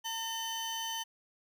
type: tone pair together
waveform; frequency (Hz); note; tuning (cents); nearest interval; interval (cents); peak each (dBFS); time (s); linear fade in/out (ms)
30% pulse; 906 / 3047; A#5 / G7; -50 / -50; octave + major sixth; 2100; -36 / -34; 0.04-1.04; 20
effects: none